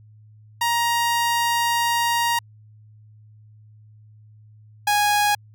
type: tone pair in turn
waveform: sawtooth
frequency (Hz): 940 / 827.8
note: A#5 / G#5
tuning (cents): +14 / -6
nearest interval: major second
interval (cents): 220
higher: first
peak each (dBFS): -15 / -13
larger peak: second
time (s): 0.61-2.39 / 4.87-5.35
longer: first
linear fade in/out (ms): 5
effects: added 107 Hz sine -46 dBFS peak until 5.54 s